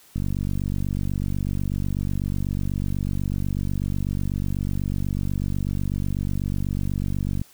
click train, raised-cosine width 5 ms, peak -14 dBFS, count 350, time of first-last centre 0.16-7.416 s, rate 48.1 Hz, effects white hiss -53 dBFS RMS until 7.53 s

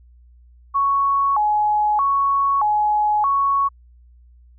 sine tone with vibrato, 967 Hz, B5, 37 cents flat, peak -15 dBFS, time 0.74-3.69 s, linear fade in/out 20 ms, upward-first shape square, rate 0.8 Hz, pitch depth 240 cents each way, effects added 60 Hz sine -46 dBFS peak until 4.58 s

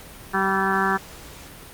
harmonic tone with a mistuned harmonic, 192.7 Hz, G3, 29 cents flat, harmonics 1 / 2 / 4 / 5 / 6 / 7 / 8 / 9, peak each -27 / -27 / -27 / -27 / -27 / -27 / -27 / -27 dBFS, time 0.33-0.98 s, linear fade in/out 20 ms, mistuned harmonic 5, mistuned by +18 cents, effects pink hiss -42 dBFS RMS until 1.73 s + Opus 48 kbps

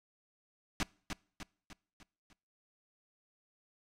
pink noise with echo, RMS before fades -32 dBFS, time 0.8-0.83 s, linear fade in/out 0 ms, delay 300 ms, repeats 5, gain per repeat -6 dB, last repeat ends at 2.33 s, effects noise-tail reverb RT60 0.5 s tail -25 dB re dry + low-pass 7000 Hz 12 dB/octave

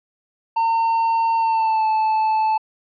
triangle tone with pitch glide, 910 to 873.9 Hz, A#5 to A5, -42 to -12 cents, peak -14 dBFS, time 0.56-2.58 s, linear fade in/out 10 ms, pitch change -70 cents, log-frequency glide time 1.37-1.86 s, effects resampled to 11025 Hz

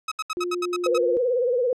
sawtooth tone bursts, 1277 Hz, D#6, 45 cents sharp, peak -21 dBFS, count 9, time 0.08-0.98 s, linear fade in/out 5 ms, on 36 ms, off 72 ms
sine tone, 353.8 Hz, F4, 23 cents sharp, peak -25 dBFS, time 0.37-1.17 s, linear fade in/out 0 ms
sine tone with vibrato, 493.9 Hz, B4, in tune, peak -19 dBFS, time 0.86-1.73 s, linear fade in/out 2 ms, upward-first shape sine, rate 18 Hz, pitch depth 92 cents each way
effects low-pass 8000 Hz 12 dB/octave

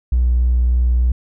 triangle tone with vibrato, 61 Hz, B1, 21 cents flat, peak -8 dBFS, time 0.12-1.12 s, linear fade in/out 5 ms, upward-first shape sine, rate 3.4 Hz, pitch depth 9 cents each way, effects tanh soft clip ceiling -9 dBFS

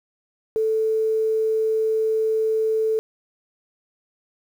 sine tone with quantisation, 440 Hz, A4, in tune, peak -18 dBFS, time 0.56-2.99 s, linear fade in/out 0 ms, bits 8, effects none

